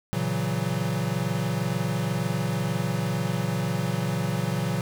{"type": "chord", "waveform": "square", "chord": "F# dominant seventh", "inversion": "first", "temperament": "equal", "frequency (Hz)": [116.54, 138.59, 164.81, 185], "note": ["A#2", "C#3", "E3", "F#3"], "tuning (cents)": [0, 0, 0, 0], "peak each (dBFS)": -31, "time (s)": [0.13, 4.81], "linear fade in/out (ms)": 0, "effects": []}